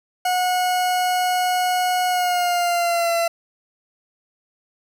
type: tone with pitch glide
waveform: 40% pulse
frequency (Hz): 729 to 676.3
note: F#5 to E5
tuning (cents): -26 to +44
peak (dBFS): -17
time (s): 0.25-3.28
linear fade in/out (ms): 5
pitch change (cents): -130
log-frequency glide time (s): 2.08-3.12
effects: none